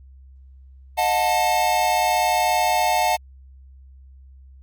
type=chord; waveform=square; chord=D# diminished; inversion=none; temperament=equal with one note detuned; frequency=622.3 / 723.1 / 880 Hz; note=D#5 / F#5 / A5; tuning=0 / -40 / 0 cents; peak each=-27 / -21 / -22 dBFS; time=0.97-3.17 s; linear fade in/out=20 ms; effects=added 66 Hz sine -43 dBFS peak until 4.62 s + Opus 48 kbps